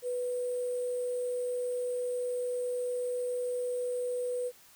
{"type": "tone with sample-and-hold", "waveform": "sine", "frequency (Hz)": 493.9, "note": "B4", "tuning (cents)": 0, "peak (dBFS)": -30, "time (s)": [0.02, 4.52], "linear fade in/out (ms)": 50, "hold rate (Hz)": 8820, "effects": ["white hiss -58 dBFS RMS until 4.75 s"]}